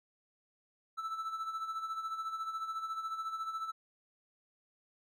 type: tone with tremolo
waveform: triangle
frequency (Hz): 1318.5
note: E6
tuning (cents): 0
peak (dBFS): -32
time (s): 0.97-3.72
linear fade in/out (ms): 20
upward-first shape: sine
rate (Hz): 14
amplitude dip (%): 60
effects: none